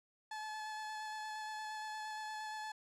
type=tone with vibrato; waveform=30% pulse; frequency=861 Hz; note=A5; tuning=38 cents flat; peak=-39 dBFS; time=0.31-2.72 s; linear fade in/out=5 ms; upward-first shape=square; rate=8.6 Hz; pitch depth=10 cents each way; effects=low-pass 8000 Hz 12 dB/octave

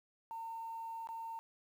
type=tone with dropouts; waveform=sine; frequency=909 Hz; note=A#5; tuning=44 cents flat; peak=-40 dBFS; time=0.31-1.39 s; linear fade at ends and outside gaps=0 ms; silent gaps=1.072-1.089 s; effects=tanh soft clip ceiling -37 dBFS + 11-bit

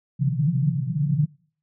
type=band-pass noise; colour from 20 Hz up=pink; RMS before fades=-22 dBFS; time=0.19-1.26 s; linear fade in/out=20 ms; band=130 to 170 Hz; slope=96 dB/octave; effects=noise-tail reverb RT60 0.5 s tail -25 dB re dry

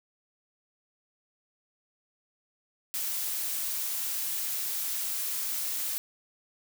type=noise; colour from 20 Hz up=blue; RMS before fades=-32 dBFS; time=2.94-5.98 s; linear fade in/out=0 ms; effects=none

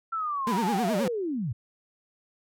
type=linear sweep; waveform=sine; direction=down; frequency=1354 to 99 Hz; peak=-27 dBFS; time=0.12-1.53 s; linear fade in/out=10 ms
type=tone with vibrato; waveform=35% pulse; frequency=207.7 Hz; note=G#3; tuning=in tune; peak=-24 dBFS; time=0.47-1.08 s; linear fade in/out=2 ms; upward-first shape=sine; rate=9.5 Hz; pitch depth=260 cents each way
effects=none

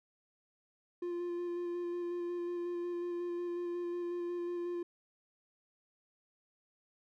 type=tone with vibrato; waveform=triangle; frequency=349.2 Hz; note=F4; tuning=in tune; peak=-33 dBFS; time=1.02-4.83 s; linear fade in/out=5 ms; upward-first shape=square; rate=5.5 Hz; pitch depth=11 cents each way; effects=none

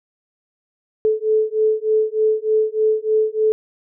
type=beating tone pair; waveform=sine; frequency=432.7 / 436 Hz; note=A4 / A4; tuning=-29 / -16 cents; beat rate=3.3 Hz; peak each=-18 dBFS; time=1.05-3.52 s; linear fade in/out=0 ms; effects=none

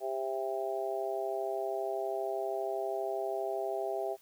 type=harmonic tone; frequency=132.5 Hz; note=C3; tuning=22 cents sharp; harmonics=3 / 4 / 5 / 6; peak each=-36 / -42 / -35 / -40 dBFS; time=0-4.17 s; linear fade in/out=50 ms; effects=white hiss -63 dBFS RMS until 4.21 s

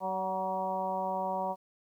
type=harmonic tone with a mistuned harmonic; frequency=189.6 Hz; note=F#3; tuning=43 cents sharp; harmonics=1 / 2 / 3 / 4 / 5 / 6; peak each=-41 / -44 / -36 / -35 / -34 / -45 dBFS; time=0-1.56 s; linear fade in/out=50 ms; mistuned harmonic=4; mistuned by=-26 cents; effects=11-bit

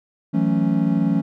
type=chord; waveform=triangle; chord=F# minor seventh; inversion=third; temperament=equal; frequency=164.81 / 185 / 220 / 277.2 Hz; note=E3 / F#3 / A3 / C#4; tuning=0 / 0 / 0 / 0 cents; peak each=-20 dBFS; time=0.33-1.22 s; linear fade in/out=20 ms; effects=none

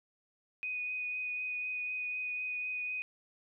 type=tone with vibrato; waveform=sine; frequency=2489 Hz; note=D#7; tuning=in tune; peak=-34 dBFS; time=0.63-3.02 s; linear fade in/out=0 ms; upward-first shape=triangle; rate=4 Hz; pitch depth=14 cents each way; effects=none

